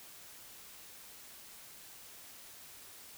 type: silence
effects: white hiss -53 dBFS RMS until 3.17 s